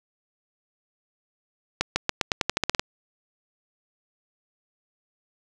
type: accelerating click train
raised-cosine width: 0.2 ms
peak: -4 dBFS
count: 12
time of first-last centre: 1.81-2.795 s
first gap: 150 ms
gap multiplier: 0.89
effects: none